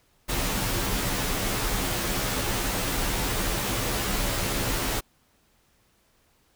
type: noise with comb filter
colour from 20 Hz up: pink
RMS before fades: -27 dBFS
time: 0.28-5.01 s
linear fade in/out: 20 ms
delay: 13 ms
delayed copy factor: -0.7
effects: pink hiss -65 dBFS RMS until 6.55 s